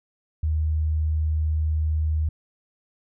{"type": "tone", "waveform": "sine", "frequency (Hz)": 77.78, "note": "D#2", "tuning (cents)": 0, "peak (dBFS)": -20, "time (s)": [0.43, 2.29], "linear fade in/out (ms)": 5, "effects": []}